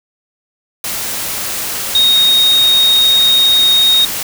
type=tone in noise; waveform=sine; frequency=3729 Hz; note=A#7; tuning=in tune; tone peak=-7 dBFS; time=1.95-4.05 s; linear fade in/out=2 ms; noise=white; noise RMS=-20 dBFS; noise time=0.84-4.23 s; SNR=+10 dB; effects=none